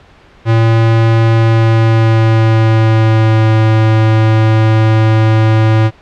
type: tone with pitch glide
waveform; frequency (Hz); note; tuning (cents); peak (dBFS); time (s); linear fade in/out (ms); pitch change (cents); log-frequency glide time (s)
square; 113.4 to 110.11; A#2 to A2; -47 to +2; -7; 0.45-5.91; 50; -51; 1.34-3.52
effects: pink hiss -42 dBFS RMS until 6.01 s + low-pass 3000 Hz 12 dB/octave